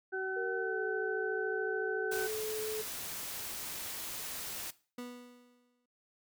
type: harmonic tone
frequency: 379.1 Hz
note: F#4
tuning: 42 cents sharp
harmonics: 1 / 2 / 4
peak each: -36 / -44 / -37 dBFS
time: 0.12-2.28 s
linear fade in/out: 20 ms
type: tone with pitch glide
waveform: sine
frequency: 466.7 to 432.9 Hz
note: A#4 to A4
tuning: +2 to -28 cents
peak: -36 dBFS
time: 0.36-2.82 s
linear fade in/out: 10 ms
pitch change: -130 cents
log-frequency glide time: 0.54-0.8 s
type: noise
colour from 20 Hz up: white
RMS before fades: -41 dBFS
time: 2.11-4.71 s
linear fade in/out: 10 ms
type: tone with exponential decay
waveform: 30% pulse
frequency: 245.3 Hz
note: B3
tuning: 12 cents flat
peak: -37 dBFS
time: 4.98-5.86 s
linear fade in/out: 5 ms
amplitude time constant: 190 ms
effects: noise-tail reverb RT60 0.4 s tail -19 dB re dry